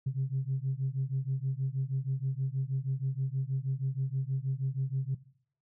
sine beating tone pair, 130.81 / 137.11 Hz, C3 / C#3, 0 / -19 cents, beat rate 6.3 Hz, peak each -31 dBFS, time 0.06-5.15 s, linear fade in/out 10 ms, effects noise-tail reverb RT60 0.6 s tail -18 dB re dry + tanh soft clip ceiling -23 dBFS

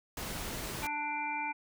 pink noise, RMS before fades -39 dBFS, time 0.17-0.87 s, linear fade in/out 2 ms
harmonic tone, 295.4 Hz, D4, 10 cents sharp, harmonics 1 / 3 / 5 / 7 / 8, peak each -46 / -35 / -45 / -45 / -37 dBFS, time 0.82-1.53 s, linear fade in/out 20 ms
effects none

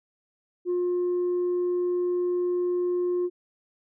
sine tone, 356 Hz, F4, 33 cents sharp, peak -21 dBFS, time 0.65-3.3 s, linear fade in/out 50 ms, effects tanh soft clip ceiling -21 dBFS

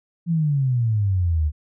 sine exponential sweep, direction down, 173.3 to 72.8 Hz, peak -17 dBFS, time 0.26-1.52 s, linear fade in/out 50 ms, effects none

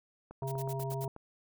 click train, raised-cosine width 1 ms, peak -33 dBFS, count 8, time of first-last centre 0.31-1.164 s, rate 8.2 Hz
harmonic tone, 134.6 Hz, C3, 49 cents sharp, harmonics 1 / 3 / 5 / 7, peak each -35 / -40 / -42 / -43 dBFS, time 0.42-1.08 s, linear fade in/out 2 ms
blue noise bursts, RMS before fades -45 dBFS, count 6, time 0.47-1.054 s, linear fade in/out 10 ms, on 49 ms, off 58 ms
effects none

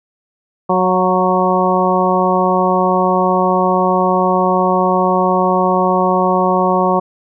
harmonic tone with a mistuned harmonic, 184.6 Hz, F#3, 4 cents flat, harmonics 1 / 2 / 3 / 4 / 5 / 6, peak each -18 / -18 / -18 / -18 / -18 / -18 dBFS, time 0.69-7 s, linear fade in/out 10 ms, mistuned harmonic 4, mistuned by -20 cents, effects none

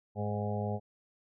harmonic tone with a mistuned harmonic, 104.1 Hz, G#2, 5 cents sharp, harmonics 1 / 2 / 4 / 5 / 6 / 7 / 8, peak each -34 / -37 / -40 / -41 / -42 / -42 / -43 dBFS, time 0.15-0.8 s, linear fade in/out 50 ms, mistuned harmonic 8, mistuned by -23 cents, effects none

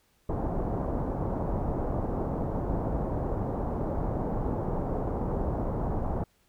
pink low-pass noise, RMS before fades -30 dBFS, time 0.29-6.24 s, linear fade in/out 5 ms, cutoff 890 Hz, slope 24 dB/octave, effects pink hiss -68 dBFS RMS until 6.48 s

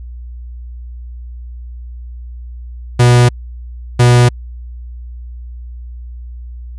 45% pulse tone pair in turn, 121.9 / 121.9 Hz, B2 / B2, -22 / -22 cents, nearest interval unison, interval 0 cents, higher neither, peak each -5 dBFS, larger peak neither, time 2.99-3.29 / 3.99-4.29 s, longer neither, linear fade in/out 10 ms, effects added 60 Hz sine -26 dBFS peak until 6.78 s + resampled to 24000 Hz

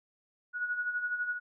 sine tone with tremolo, 1460 Hz, F#6, 24 cents flat, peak -28 dBFS, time 0.53-1.4 s, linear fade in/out 50 ms, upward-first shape sine, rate 12 Hz, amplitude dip 60%, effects none

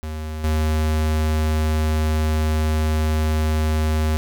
square tone with level steps, 77.78 Hz, D#2, in tune, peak -27 / -18 dBFS, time 0.03-4.17 s, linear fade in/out 0 ms, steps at 0.44 s, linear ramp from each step 2 ms, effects none

